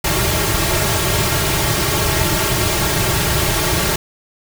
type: noise with comb filter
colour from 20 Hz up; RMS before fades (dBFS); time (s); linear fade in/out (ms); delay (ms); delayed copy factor
pink; -17; 0.04-3.96; 5; 4; -0.95
effects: none